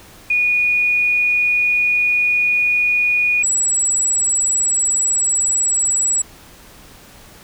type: tone pair in turn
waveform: sine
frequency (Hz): 2455 / 7794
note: D#7 / B8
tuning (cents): -24 / -24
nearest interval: octave + minor sixth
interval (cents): 2000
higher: second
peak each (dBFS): -13 / -14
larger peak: first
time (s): 0.3-3.43 / 3.43-6.22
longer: first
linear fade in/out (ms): 5
effects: pink hiss -43 dBFS RMS until 7.43 s